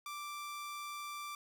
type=tone; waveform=sawtooth; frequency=1174.7 Hz; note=D6; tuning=in tune; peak=-38 dBFS; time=0.06-1.35 s; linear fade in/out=2 ms; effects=none